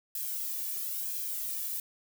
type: noise with flanger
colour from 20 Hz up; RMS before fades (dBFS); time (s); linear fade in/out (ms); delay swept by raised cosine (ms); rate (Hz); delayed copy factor
violet; -35; 0.15-1.8; 2; 1.2 to 1.75; 1; +0.65
effects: none

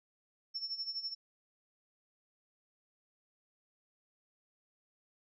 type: tone with tremolo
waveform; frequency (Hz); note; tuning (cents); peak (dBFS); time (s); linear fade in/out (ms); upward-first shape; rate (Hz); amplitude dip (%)
sine; 5400; E8; +41; -34; 0.54-1.15; 20; sine; 12; 75
effects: none

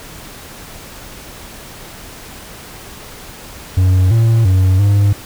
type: tone with pitch steps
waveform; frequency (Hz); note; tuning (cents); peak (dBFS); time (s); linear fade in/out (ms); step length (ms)
triangle; 92.7 / 114 / 93.7 / 101.1; F#2 / A#2 / F#2 / G#2; +4 / -38 / +22 / -46; -6; 3.77-5.13; 5; 340
effects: pink hiss -34 dBFS RMS until 5.25 s

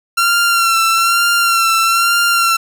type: tone with vibrato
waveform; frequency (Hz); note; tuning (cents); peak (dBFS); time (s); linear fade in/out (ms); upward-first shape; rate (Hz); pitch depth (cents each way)
sawtooth; 1366; F6; -39; -7; 0.17-2.57; 10; sine; 1.1; 36
effects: none

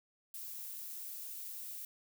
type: noise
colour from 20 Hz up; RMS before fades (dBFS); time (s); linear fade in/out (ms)
violet; -45; 0.34-1.85; 2
effects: none

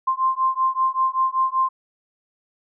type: beating tone pair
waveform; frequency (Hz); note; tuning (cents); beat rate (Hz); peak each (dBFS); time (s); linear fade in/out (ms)
sine; 1046.5 / 1051.7; C6 / C6; 0 / +9; 5.2; -21; 0.07-1.69; 10
effects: none

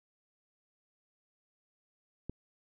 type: click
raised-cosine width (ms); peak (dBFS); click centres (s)
3; -25; 2.296
effects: none

